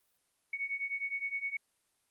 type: beating tone pair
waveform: sine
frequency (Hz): 2217 / 2226.7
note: C#7 / C#7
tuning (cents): 0 / +7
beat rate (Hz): 9.7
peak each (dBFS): -38 / -36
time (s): 0.53-1.57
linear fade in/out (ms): 5
effects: white hiss -75 dBFS RMS until 2.1 s + Opus 32 kbps